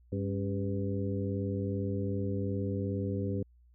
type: harmonic tone with a mistuned harmonic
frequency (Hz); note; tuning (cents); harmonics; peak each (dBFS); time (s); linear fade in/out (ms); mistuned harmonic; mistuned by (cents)
99.3; G2; +23; 1 / 2 / 3 / 4 / 5; -33 / -36 / -38 / -39 / -40; 0.12-3.43; 5; 3; -100
effects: added 60 Hz sine -58 dBFS peak until 3.74 s

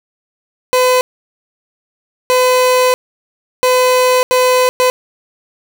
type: tone bursts at uneven times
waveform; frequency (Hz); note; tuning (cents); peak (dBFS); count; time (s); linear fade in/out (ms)
30% pulse; 506; B4; +42; -6; 5; 0.73-1.01 / 2.3-2.94 / 3.63-4.23 / 4.31-4.69 / 4.8-4.9; 0
effects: none

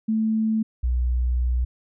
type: tone pair in turn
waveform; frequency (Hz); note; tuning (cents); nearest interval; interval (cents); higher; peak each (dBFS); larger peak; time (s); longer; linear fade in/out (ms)
sine; 220 / 61.45; A3 / B1; 0 / -8; octave + minor seventh; 2208; first; -19; neither; 0.08-0.63 / 0.83-1.65; second; 10
effects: none

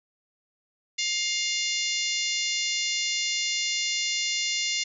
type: harmonic tone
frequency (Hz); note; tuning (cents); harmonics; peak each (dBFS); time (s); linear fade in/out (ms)
705; F5; +16; 3 / 4 / 5 / 6 / 7 / 8 / 9 / 10; -31 / -32 / -33 / -34 / -34 / -35 / -36 / -36; 0.98-4.84; 10
effects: none

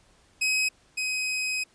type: tone pair in turn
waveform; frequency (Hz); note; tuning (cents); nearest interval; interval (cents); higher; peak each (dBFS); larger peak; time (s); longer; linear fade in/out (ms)
sawtooth; 2538 / 2525; D#7 / D#7; +34 / +25; unison; 9; first; -19 / -23; first; 0.41-0.69 / 0.97-1.64; second; 10
effects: pink hiss -61 dBFS RMS until 1.74 s + resampled to 22050 Hz

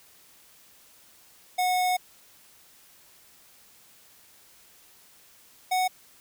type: tone pair in turn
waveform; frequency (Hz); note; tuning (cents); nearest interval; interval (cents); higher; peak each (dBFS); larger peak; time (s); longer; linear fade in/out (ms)
square; 731 / 740.3; F#5 / F#5; -21 / +1; unison; 22; second; -23; neither; 1.58-1.97 / 5.71-5.88; first; 10
effects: white hiss -56 dBFS RMS until 6.2 s

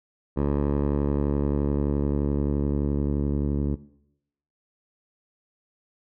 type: tone with low-pass filter sweep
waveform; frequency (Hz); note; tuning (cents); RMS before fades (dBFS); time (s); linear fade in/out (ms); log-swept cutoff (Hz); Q
10% pulse; 71.6; D2; -43; -24; 0.36-3.76; 20; 780 to 300; 0.75
effects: noise-tail reverb RT60 0.8 s tail -19 dB re dry

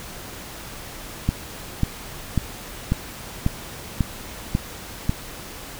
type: click train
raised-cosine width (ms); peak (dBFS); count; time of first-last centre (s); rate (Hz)
5; -6; 8; 1.29-5.094; 1.84
effects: pink hiss -37 dBFS RMS until 5.79 s

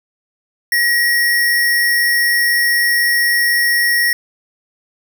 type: tone with sample-and-hold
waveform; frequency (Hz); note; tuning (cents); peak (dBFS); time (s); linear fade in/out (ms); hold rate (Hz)
sine; 1902; A#6; +34; -11; 0.72-4.13; 2; 7350
effects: none

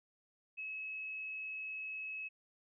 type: tone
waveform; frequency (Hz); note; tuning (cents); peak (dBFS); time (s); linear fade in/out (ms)
sine; 2576; E7; -41; -40; 0.57-2.29; 20
effects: none

